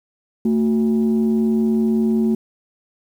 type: tone pair together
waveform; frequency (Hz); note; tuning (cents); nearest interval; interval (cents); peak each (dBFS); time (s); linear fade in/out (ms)
sine; 223.7 / 368.2; A3 / F#4; +29 / -8; major sixth; 863; -14 / -21; 0.45-2.35; 5
effects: tanh soft clip ceiling -10 dBFS + 8-bit